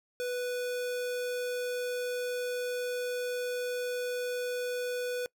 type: tone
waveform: square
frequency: 493.9 Hz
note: B4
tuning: in tune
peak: -32 dBFS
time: 0.2-5.26 s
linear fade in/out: 0 ms
effects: noise-tail reverb RT60 0.1 s tail -24 dB re dry